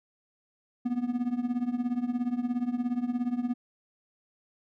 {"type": "tone with tremolo", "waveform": "triangle", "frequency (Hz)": 244.1, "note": "B3", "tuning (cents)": -20, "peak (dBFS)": -21, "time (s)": [0.85, 3.54], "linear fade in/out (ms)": 10, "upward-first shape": "triangle", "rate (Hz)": 17, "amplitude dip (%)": 90, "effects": []}